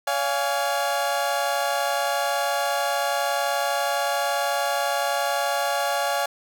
30% pulse chord, Db major, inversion none, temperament equal with one note detuned, 567 / 698.5 / 830.6 Hz, Db5 / F5 / Ab5, +39 / 0 / 0 cents, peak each -24 dBFS, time 0.07-6.26 s, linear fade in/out 5 ms, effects none

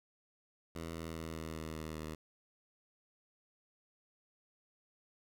10% pulse tone with pitch steps, 82.41 / 81.65 / 80.9 / 80.16 / 79.42 / 78.69 / 77.96 Hz, E2 / E2 / E2 / E2 / D#2 / D#2 / D#2, 0 / -16 / -32 / -48 / +36 / +20 / +4 cents, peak -33 dBFS, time 0.75-2.15 s, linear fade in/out 5 ms, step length 200 ms, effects none

